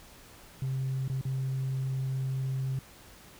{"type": "tone with dropouts", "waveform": "sine", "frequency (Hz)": 132.5, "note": "C3", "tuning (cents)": 22, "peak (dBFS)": -27, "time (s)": [0.62, 2.79], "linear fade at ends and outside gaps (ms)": 2, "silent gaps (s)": [[1.079, 1.098], [1.212, 1.252]], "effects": ["tanh soft clip ceiling -26 dBFS", "pink hiss -53 dBFS RMS until 3.39 s"]}